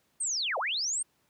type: linear two-way sweep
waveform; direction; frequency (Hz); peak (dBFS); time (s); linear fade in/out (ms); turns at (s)
sine; down then up; 8870 to 470 to 8870; -28; 0.2-1.03; 10; 0.58
effects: pink hiss -71 dBFS RMS until 1.29 s + high-pass 100 Hz 12 dB/octave